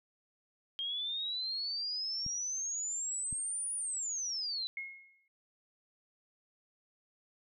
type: exponential two-way sweep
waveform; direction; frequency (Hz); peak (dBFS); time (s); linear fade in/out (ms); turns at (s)
sine; up then down; 3201 to 9750 to 3946; -34; 0.79-4.67; 0; 3.74
type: clicks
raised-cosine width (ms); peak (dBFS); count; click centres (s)
5; -32; 2; 2.264 / 3.327
type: tone with exponential decay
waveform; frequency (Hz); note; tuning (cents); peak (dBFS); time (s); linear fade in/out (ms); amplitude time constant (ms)
sine; 2161; C#7; -45; -35; 4.77-5.28; 2; 110
effects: none